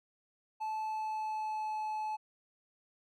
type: tone with pitch glide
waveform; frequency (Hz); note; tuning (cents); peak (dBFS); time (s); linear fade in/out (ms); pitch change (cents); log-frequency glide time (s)
triangle; 870 to 861; A5 to A5; -20 to -38; -32; 0.6-2.17; 20; -18; 0.83-1.76
effects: none